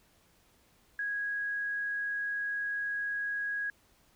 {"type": "tone", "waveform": "sine", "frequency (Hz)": 1654, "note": "G#6", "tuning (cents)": -8, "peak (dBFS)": -31, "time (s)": [0.99, 3.7], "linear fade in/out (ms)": 2, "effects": ["pink hiss -66 dBFS RMS until 4.15 s"]}